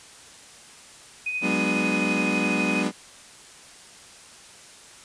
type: tone with tremolo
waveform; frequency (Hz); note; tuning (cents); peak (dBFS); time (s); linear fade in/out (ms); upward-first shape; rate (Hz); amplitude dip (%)
sine; 2500; D#7; +8; -24; 1.26-2.83; 5; sine; 12; 40
type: chord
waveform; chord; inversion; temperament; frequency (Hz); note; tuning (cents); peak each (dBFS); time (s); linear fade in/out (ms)
35% pulse; G# half-diminished seventh; third; equal with one note detuned; 185 / 207.7 / 246.9 / 299.7; F#3 / G#3 / B3 / D4; 0 / 0 / 0 / +35; -27; 1.41-2.92; 50
effects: white hiss -47 dBFS RMS until 5.04 s + resampled to 22050 Hz